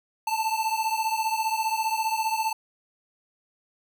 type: beating tone pair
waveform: square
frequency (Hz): 878 / 893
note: A5 / A5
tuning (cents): -4 / +25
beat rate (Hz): 15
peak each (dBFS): -27 / -29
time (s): 0.27-2.53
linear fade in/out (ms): 5
effects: none